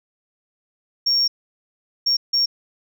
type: tone bursts at uneven times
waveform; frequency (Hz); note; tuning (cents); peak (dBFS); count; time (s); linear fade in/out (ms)
sine; 5530; F8; -18; -14; 3; 1.06-1.28 / 2.06-2.17 / 2.33-2.46; 10
effects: tanh soft clip ceiling -12 dBFS

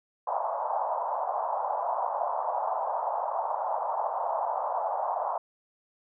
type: band-pass noise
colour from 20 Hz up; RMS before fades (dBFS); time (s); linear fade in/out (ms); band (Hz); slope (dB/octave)
white; -30; 0.27-5.38; 5; 610 to 1000; 48
effects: none

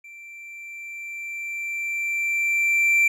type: tone with level ramp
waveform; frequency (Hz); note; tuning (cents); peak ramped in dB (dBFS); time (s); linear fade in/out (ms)
triangle; 2349; D7; 0; -39 to -13; 0.04-3.08; 5
effects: none

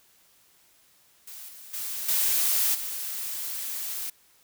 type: noise with level steps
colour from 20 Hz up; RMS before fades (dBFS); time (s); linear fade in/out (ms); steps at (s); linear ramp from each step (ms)
blue; -42 / -46 / -33 / -24 / -33; 1.27-4.1; 5; 1.48 / 1.73 / 2.08 / 2.74; 10
effects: white hiss -61 dBFS RMS until 4.43 s

